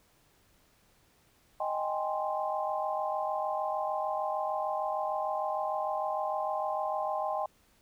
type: chord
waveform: sine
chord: Ab major seventh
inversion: second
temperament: equal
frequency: 622.3 / 784 / 830.6 / 1046.5 Hz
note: Eb5 / G5 / Ab5 / C6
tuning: 0 / 0 / 0 / 0 cents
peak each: -34 / -34 / -37 / -36 dBFS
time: 1.6-7.46 s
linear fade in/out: 5 ms
effects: pink hiss -66 dBFS RMS until 7.81 s